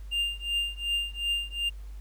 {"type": "tone with tremolo", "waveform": "triangle", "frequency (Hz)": 2800, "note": "F7", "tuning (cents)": 4, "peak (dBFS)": -22, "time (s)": [0.11, 1.7], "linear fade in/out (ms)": 20, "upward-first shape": "triangle", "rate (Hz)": 2.7, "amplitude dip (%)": 100, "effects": ["added 50 Hz sine -38 dBFS peak until 2 s", "pink hiss -61 dBFS RMS until 2 s"]}